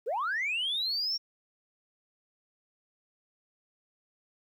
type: linear sweep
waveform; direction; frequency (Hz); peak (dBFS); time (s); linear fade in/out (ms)
sine; up; 397.3 to 5588; -27; 0.06-1.18; 20
effects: tanh soft clip ceiling -25 dBFS + 11-bit